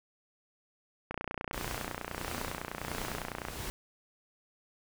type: click train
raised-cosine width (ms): 0.5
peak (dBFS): -20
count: 72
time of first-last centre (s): 1.11-3.485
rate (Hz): 29.9
type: noise with tremolo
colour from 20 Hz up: pink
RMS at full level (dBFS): -39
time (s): 1.53-3.7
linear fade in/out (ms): 0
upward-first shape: sine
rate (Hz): 1.5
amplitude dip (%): 70
effects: none